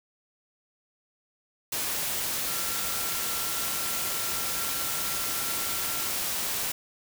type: tone in noise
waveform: sine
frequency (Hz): 1364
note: F6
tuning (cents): -41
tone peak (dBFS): -41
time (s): 2.48-6.09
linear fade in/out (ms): 5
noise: white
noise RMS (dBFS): -30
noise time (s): 1.72-6.72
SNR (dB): -14
effects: none